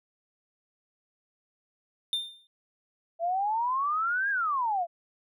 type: tone with exponential decay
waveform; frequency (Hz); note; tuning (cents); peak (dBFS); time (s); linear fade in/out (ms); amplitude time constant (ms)
triangle; 3606; A7; +42; -22; 2.13-2.47; 1; 72
type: exponential two-way sweep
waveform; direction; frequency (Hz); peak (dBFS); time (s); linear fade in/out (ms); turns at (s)
sine; up then down; 659.3 to 1661.2 to 659.3; -25; 3.19-4.87; 50; 4.3
effects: none